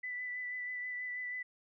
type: tone with vibrato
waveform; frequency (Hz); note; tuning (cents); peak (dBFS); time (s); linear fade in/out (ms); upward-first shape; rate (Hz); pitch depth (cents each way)
sine; 1987; B6; +10; -37; 0.03-1.43; 10; sine; 6.2; 17
effects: none